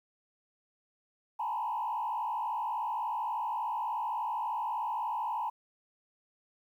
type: tone with frequency modulation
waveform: sine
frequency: 916 Hz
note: A#5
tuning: 31 cents flat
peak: -30 dBFS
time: 1.39-5.5 s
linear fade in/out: 10 ms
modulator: 56.5 Hz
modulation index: 1.5
effects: tanh soft clip ceiling -26 dBFS + 11-bit